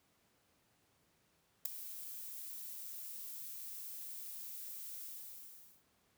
violet noise with ADSR envelope, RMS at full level -31 dBFS, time 1.65-5.84 s, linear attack 7 ms, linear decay 5 ms, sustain -16 dB, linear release 820 ms, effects pink hiss -74 dBFS RMS until 6.17 s + high-pass 80 Hz 12 dB/octave

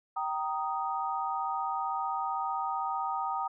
sine chord, Eb major, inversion first, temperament just, 777.8 / 933.4 / 1244.5 Hz, G5 / Bb5 / Eb6, -14 / +2 / 0 cents, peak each -34 dBFS, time 0.16-3.48 s, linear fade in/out 10 ms, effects none

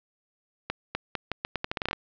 accelerating click train, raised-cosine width 0.3 ms, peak -12 dBFS, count 14, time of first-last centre 0.7-1.931 s, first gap 250 ms, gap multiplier 0.81, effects low-pass 5000 Hz 12 dB/octave

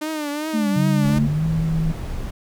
sawtooth tone with vibrato, 301.8 Hz, D4, 47 cents sharp, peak -20 dBFS, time 0.01-1.19 s, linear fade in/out 10 ms, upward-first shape triangle, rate 2.6 Hz, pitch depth 93 cents each way
sine linear two-way sweep, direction down then up, 228.3 to 185 to 228.3 Hz, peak -18 dBFS, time 0.53-1.28 s, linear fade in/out 20 ms, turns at 0.79 s
sine tone with pitch glide, 143.4 to 160.96 Hz, D3 to E3, -41 to -41 cents, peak -18 dBFS, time 0.76-1.92 s, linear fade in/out 5 ms, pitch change +200 cents, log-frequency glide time 1.23-1.46 s
brown noise, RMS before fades -28 dBFS, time 1.04-2.31 s, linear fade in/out 10 ms
effects none

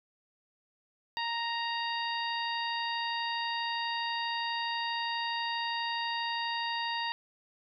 harmonic tone, 932.3 Hz, A#5, in tune, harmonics 1 / 2 / 3 / 4 / 5, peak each -34 / -37 / -39 / -40 / -41 dBFS, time 1.17-7.12 s, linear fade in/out 0 ms, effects none

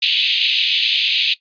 pink band-pass noise, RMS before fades -17 dBFS, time 0.02-1.34 s, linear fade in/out 5 ms, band 2600 to 4100 Hz, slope 48 dB/octave, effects noise-tail reverb RT60 0.1 s tail -17 dB re dry + resampled to 11025 Hz

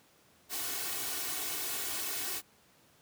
white noise with comb filter, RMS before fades -36 dBFS, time 0.49-2.42 s, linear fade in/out 50 ms, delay 2.7 ms, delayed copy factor +0.85, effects pink hiss -64 dBFS RMS until 3.01 s + high-pass 100 Hz 12 dB/octave

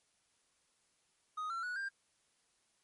triangle tone with pitch steps, 1249 / 1354.2 / 1468.3 / 1591.9 Hz, D#6 / E6 / F#6 / G6, +6 / +46 / -14 / +26 cents, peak -35 dBFS, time 1.37-1.89 s, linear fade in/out 10 ms, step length 130 ms, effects white hiss -75 dBFS RMS until 2.83 s + MP3 48 kbps

